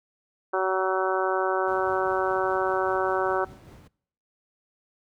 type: harmonic tone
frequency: 188.4 Hz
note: F#3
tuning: 32 cents sharp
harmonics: 2 / 3 / 4 / 5 / 6 / 7 / 8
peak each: -27 / -29 / -30 / -31 / -32 / -32 / -33 dBFS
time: 0.53-3.45 s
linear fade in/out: 10 ms
type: noise with tremolo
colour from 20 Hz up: brown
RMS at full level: -42 dBFS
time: 1.67-3.88 s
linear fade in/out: 10 ms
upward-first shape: triangle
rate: 5 Hz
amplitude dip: 40%
effects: noise-tail reverb RT60 0.7 s tail -24 dB re dry + high-pass 80 Hz 12 dB/octave